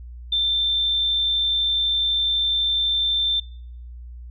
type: tone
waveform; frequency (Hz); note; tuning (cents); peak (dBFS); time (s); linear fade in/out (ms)
sine; 3564; A7; +22; -18; 0.32-3.4; 5
effects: noise-tail reverb RT60 0.7 s tail -26 dB re dry + added 60 Hz sine -35 dBFS peak until 4.3 s